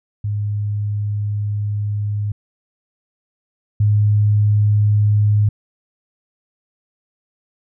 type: tone pair in turn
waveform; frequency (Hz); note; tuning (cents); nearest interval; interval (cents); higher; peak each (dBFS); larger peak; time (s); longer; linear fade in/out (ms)
sine; 103.7 / 104.54; G#2 / G#2; -2 / +12; unison; 14; second; -18 / -11; second; 0.24-2.32 / 3.8-5.49; first; 5
effects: none